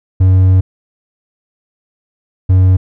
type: tone pair in turn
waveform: triangle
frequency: 93.5 / 93.1 Hz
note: F#2 / F#2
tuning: +19 / +11 cents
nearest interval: unison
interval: 8 cents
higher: first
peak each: -3 dBFS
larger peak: neither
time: 0.2-0.61 / 2.49-2.77 s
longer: first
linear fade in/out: 10 ms
effects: none